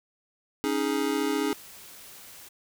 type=chord; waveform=square; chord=C# suspended second; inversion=none; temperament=just; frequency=277.2 / 311.8 / 415.8 Hz; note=C#4 / D#4 / G#4; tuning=0 / +4 / +2 cents; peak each=-30 dBFS; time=0.64-1.53 s; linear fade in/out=0 ms
type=noise; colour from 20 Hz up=white; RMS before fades=-47 dBFS; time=1.51-2.49 s; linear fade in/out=10 ms
effects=none